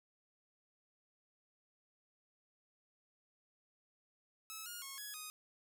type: tone with pitch steps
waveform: 5% pulse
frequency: 1297 / 1427 / 1090 / 1676 / 1246 Hz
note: E6 / F6 / C#6 / G#6 / D#6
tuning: -28 / +37 / -29 / +15 / +2 cents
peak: -34 dBFS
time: 4.5-5.3 s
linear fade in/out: 0 ms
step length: 160 ms
effects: none